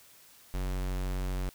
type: tone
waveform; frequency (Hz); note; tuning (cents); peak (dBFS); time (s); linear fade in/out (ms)
square; 46.37; F#1; +5; -31; 0.54-1.49; 0
effects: white hiss -57 dBFS RMS until 1.54 s